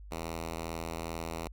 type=tone; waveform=5% pulse; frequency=82.41 Hz; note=E2; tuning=in tune; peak=-25 dBFS; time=0.11-1.48 s; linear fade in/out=5 ms; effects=added 50 Hz sine -45 dBFS peak until 1.52 s